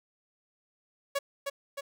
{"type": "tone with echo", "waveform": "sawtooth", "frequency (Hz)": 560, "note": "C#5", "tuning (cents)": 18, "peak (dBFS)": -23, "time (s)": [1.15, 1.19], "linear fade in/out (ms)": 10, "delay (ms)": 310, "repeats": 2, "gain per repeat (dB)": -4, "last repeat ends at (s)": 1.81, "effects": []}